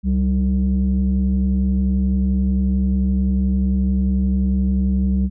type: tone pair together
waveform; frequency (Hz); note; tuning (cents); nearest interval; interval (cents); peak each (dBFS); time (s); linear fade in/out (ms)
sine; 67.9 / 192.34; C#2 / G3; -35 / -33; octave + tritone; 1802; -16; 0.03-5.3; 50
effects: tanh soft clip ceiling -11 dBFS